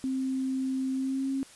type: tone with pitch glide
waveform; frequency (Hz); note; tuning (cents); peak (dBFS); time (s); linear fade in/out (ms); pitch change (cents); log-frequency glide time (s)
sine; 263.1 to 269.9; C4 to C#4; +10 to -46; -27; 0.04-1.43; 0; +44; 0.92-1.3
effects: white hiss -52 dBFS RMS until 1.55 s + resampled to 24000 Hz